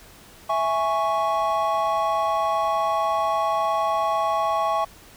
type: chord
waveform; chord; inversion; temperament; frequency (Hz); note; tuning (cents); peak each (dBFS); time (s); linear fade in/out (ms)
triangle; C# minor; first; equal; 659.3 / 830.6 / 1108.7; E5 / G#5 / C#6; 0 / 0 / 0; -23 / -23 / -22; 0.49-4.85; 10
effects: pink hiss -48 dBFS RMS until 5.16 s